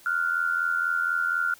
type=tone pair together; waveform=sine; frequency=1396.9 / 1481 Hz; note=F6 / F#6; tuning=0 / +1 cents; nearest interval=minor second; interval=101 cents; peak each=-24 / -28 dBFS; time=0.06-1.54 s; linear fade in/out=2 ms; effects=white hiss -53 dBFS RMS until 1.59 s